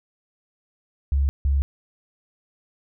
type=tone pair in turn; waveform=sine; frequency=69.3 / 69.3 Hz; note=C#2 / C#2; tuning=0 / 0 cents; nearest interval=unison; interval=0 cents; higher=neither; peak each=-17 dBFS; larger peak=neither; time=1.12-1.29 / 1.45-1.62 s; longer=neither; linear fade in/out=0 ms; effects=none